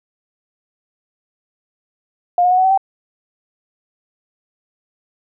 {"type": "tone with pitch steps", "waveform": "sine", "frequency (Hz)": [708, 721.2, 734.7, 748.4, 762.3, 776.6], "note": ["F5", "F#5", "F#5", "F#5", "G5", "G5"], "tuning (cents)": [23, -45, -12, 20, -49, -16], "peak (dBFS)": -10, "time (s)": [2.38, 2.776], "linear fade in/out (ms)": 2, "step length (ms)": 66, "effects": []}